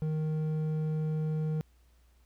sine tone with hard clipping, 155.56 Hz, D#3, in tune, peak -30 dBFS, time 0.02-1.61 s, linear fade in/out 0 ms, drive 6 dB, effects added 60 Hz sine -60 dBFS peak until 2.25 s + pink hiss -71 dBFS RMS until 2.25 s

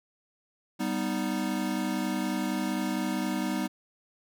square chord, G augmented, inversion none, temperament equal, 196 / 246.9 / 311.1 Hz, G3 / B3 / D#4, 0 / 0 / 0 cents, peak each -33 dBFS, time 0.79-3.68 s, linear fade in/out 20 ms, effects none

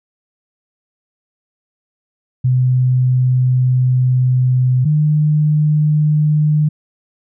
sine tone pair in turn, 127.3 / 151.39 Hz, C3 / D#3, -47 / -47 cents, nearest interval minor third, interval 300 cents, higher second, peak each -10 dBFS, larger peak neither, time 2.44-4.85 / 4.85-6.69 s, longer first, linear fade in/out 10 ms, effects none

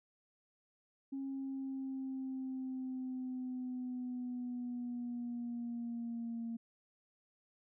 sine linear sweep, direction down, 272.2 to 230 Hz, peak -37 dBFS, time 1.12-6.57 s, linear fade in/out 10 ms, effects tanh soft clip ceiling -34 dBFS

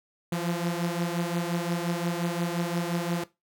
sawtooth beating tone pair, 170 / 175.7 Hz, F3 / F3, -46 / +11 cents, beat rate 5.7 Hz, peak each -25 / -27 dBFS, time 0.32-3.24 s, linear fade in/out 5 ms, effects noise-tail reverb RT60 0.2 s tail -17 dB re dry

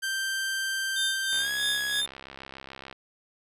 sawtooth tone with pitch glide, 1568 to 1670.9 Hz, G6 to G#6, 0 to +10 cents, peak -24 dBFS, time 0.02-2.02 s, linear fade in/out 20 ms, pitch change +110 cents, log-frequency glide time 1.38-1.51 s
45% pulse tone with tremolo, 3600 Hz, A7, 39 cents sharp, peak -26 dBFS, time 0.96-2.06 s, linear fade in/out 5 ms, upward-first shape sine, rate 3.1 Hz, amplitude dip 95%
click train, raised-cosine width 0.3 ms, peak -25 dBFS, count 108, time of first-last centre 1.33-2.927 s, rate 67 Hz
effects resampled to 32000 Hz

